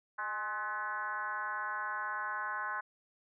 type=tone with frequency modulation; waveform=sine; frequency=1276 Hz; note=D#6; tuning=43 cents sharp; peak=-34 dBFS; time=0.18-2.81 s; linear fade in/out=10 ms; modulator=221 Hz; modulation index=1.9; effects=none